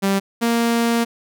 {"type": "tone pair in turn", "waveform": "sawtooth", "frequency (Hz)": [196, 233.1], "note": ["G3", "A#3"], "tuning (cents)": [0, 0], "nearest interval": "minor third", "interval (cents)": 300, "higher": "second", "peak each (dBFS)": -12, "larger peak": "neither", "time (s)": [[0.02, 0.2], [0.41, 1.05]], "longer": "second", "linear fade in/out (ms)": 20, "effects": []}